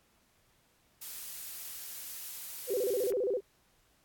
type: noise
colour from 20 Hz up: blue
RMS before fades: -42 dBFS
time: 1.01-3.11 s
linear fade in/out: 10 ms
type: tone with vibrato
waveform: sine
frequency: 443.2 Hz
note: A4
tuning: 13 cents sharp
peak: -28 dBFS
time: 2.67-3.41 s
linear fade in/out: 50 ms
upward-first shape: square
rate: 15 Hz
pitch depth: 210 cents each way
type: click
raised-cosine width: 0.5 ms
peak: -32 dBFS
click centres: 3.123 s
effects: pink hiss -69 dBFS RMS until 4.04 s + AAC 64 kbps